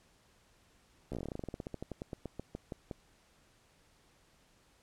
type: slowing click train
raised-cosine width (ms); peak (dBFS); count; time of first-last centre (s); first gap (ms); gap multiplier
2; -26; 27; 1.12-2.912; 14; 1.11
effects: pink hiss -67 dBFS RMS until 4.82 s + low-pass 10000 Hz 12 dB/octave